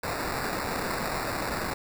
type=noise with sample-and-hold; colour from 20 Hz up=white; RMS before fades=-31 dBFS; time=0.03-1.74 s; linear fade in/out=5 ms; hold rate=3150 Hz; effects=none